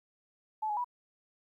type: tone with pitch steps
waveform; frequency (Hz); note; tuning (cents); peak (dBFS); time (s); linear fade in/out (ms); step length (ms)
sine; 865 / 836 / 978; A5 / G#5 / B5; -30 / +11 / -17; -30; 0.62-0.845; 10; 75
effects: 12-bit